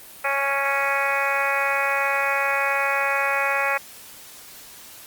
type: harmonic tone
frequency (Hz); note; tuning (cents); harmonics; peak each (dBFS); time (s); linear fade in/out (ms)
277.2; C#4; 0; 2 / 3 / 4 / 5 / 6 / 7 / 8 / 9; -28 / -28 / -28 / -28 / -28 / -28 / -28 / -28; 0.24-3.78; 10
effects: white hiss -43 dBFS RMS until 5.06 s + Opus 32 kbps